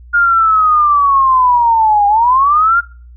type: linear two-way sweep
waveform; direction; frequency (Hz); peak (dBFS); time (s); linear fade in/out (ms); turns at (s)
sine; down then up; 1423 to 805 to 1423; -7; 0.13-2.81; 20; 2.07
effects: noise-tail reverb RT60 0.4 s tail -22 dB re dry + added 60 Hz sine -34 dBFS peak until 3.16 s